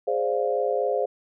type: chord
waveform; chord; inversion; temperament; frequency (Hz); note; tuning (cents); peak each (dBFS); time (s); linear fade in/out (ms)
sine; D half-diminished seventh; second; equal; 415.3 / 523.3 / 587.3 / 698.5; Ab4 / C5 / D5 / F5; 0 / 0 / 0 / 0; -27 / -25 / -29 / -29; 0.07-1.06; 10
effects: none